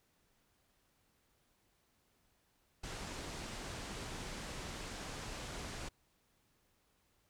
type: low-pass noise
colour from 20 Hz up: pink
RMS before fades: -45 dBFS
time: 2.83-5.89 s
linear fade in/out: 10 ms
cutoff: 8600 Hz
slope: 24 dB/octave
effects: pink hiss -75 dBFS RMS until 7.29 s